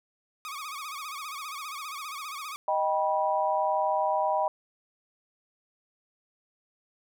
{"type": "tone with vibrato", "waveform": "sawtooth", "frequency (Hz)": 1178, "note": "D6", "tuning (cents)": 5, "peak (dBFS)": -32, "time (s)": [0.45, 2.56], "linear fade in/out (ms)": 0, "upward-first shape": "sine", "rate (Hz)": 15, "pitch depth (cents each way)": 130}
{"type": "chord", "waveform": "sine", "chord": "Eb augmented", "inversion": "none", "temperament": "equal with one note detuned", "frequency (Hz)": [622.3, 784, 974.7], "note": ["Eb5", "G5", "B5"], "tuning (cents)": [0, 0, -23], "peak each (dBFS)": -28, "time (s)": [2.68, 4.48], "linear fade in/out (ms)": 2}
{"effects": []}